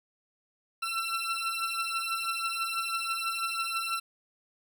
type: beating tone pair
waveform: 20% pulse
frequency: 1343 / 1349.1 Hz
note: E6 / E6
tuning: +32 / +40 cents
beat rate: 6.1 Hz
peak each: -29 / -27 dBFS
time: 0.82-4 s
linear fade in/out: 10 ms
effects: none